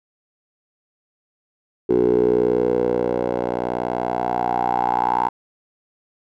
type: tone with band-pass filter sweep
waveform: 10% pulse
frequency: 60.7 Hz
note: B1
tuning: 29 cents flat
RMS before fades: -20 dBFS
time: 1.89-5.29 s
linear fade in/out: 10 ms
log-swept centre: 390 to 900 Hz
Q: 7
effects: none